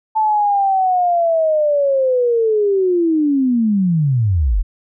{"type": "linear sweep", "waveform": "sine", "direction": "down", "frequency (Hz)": [880, 36.71], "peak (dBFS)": -12, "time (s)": [0.15, 4.63], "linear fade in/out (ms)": 20, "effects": []}